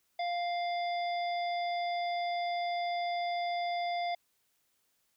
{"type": "harmonic tone", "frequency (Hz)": 698.5, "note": "F5", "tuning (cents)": 0, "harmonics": [1, 3, 5, 7], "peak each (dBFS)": [-31, -41, -45, -48], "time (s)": [0.19, 4.15], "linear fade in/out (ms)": 5, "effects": ["white hiss -75 dBFS RMS until 5.16 s"]}